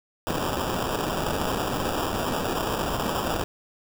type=noise with sample-and-hold; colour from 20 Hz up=blue; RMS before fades=-27 dBFS; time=0.27-3.44 s; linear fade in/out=0 ms; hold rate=2100 Hz; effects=none